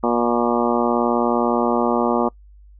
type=harmonic tone with a mistuned harmonic; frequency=119.3 Hz; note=A#2; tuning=41 cents sharp; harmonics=2 / 3 / 4 / 5 / 6 / 7 / 8 / 9 / 10; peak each=-21 / -23 / -24 / -25 / -26 / -26 / -27 / -28 / -28 dBFS; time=0.03-2.29 s; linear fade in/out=10 ms; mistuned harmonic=9; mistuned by=+34 cents; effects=noise-tail reverb RT60 0.1 s tail -25 dB re dry + added 50 Hz sine -43 dBFS peak until 2.79 s